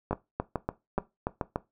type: two click trains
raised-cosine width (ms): 1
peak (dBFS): -14 / -14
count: 4 / 6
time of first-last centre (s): 0.13-1.412 / 0.11-1.559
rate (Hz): 2.34 / 3.45
effects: noise-tail reverb RT60 0.2 s tail -17 dB re dry